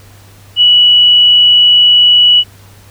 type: tone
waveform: sine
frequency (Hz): 2941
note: F#7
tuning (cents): -11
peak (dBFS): -3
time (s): 0.56-2.44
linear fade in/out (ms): 50
effects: added 99 Hz sine -38 dBFS peak until 2.9 s + pink hiss -42 dBFS RMS until 2.9 s